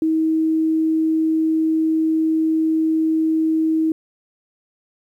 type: tone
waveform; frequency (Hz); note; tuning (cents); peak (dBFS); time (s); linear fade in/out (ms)
sine; 318.6; D#4; +41; -15; 0.02-3.92; 2
effects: 9-bit